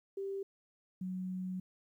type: tone pair in turn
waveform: sine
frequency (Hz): 392 / 185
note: G4 / F#3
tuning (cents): 0 / 0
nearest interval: octave + minor second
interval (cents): 1300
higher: first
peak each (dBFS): -36 / -36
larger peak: neither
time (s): 0.17-0.43 / 1.01-1.6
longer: second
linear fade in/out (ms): 5
effects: 12-bit